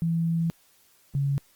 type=tone pair in turn; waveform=sine; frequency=166.1 / 139.67 Hz; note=E3 / C#3; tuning=+13 / +13 cents; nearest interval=minor third; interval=300 cents; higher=first; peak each=-22 dBFS; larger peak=neither; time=0.02-0.5 / 1.15-1.38 s; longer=first; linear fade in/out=0 ms; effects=white hiss -61 dBFS RMS until 1.55 s + Opus 32 kbps